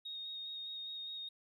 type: tone with vibrato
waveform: triangle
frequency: 3729 Hz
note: A#7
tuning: in tune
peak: -38 dBFS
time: 0.05-1.29 s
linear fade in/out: 10 ms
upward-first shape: square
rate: 4.9 Hz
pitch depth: 11 cents each way
effects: tanh soft clip ceiling -40 dBFS